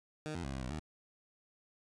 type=tone with pitch steps; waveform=15% pulse; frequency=153.8 / 85.9 / 67.8 / 66.3 / 62.6 / 77.1 Hz; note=D#3 / F2 / C#2 / C2 / B1 / D#2; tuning=-20 / -28 / -38 / +23 / +24 / -15 cents; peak=-32 dBFS; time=0.26-0.794 s; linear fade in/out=0 ms; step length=89 ms; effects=resampled to 22050 Hz